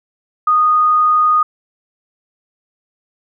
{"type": "tone", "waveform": "sine", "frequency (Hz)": 1236, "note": "D#6", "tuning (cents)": -12, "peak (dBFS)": -9, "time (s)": [0.47, 1.43], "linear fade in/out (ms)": 5, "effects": []}